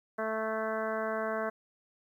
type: harmonic tone with a mistuned harmonic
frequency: 220 Hz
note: A3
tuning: in tune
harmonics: 1 / 2 / 3 / 4 / 5 / 6 / 7 / 8 / 9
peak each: -40 / -37 / -34 / -45 / -39 / -42 / -40 / -46 / -49 dBFS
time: 0.18-1.5 s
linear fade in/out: 10 ms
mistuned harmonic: 8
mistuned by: -20 cents
effects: 11-bit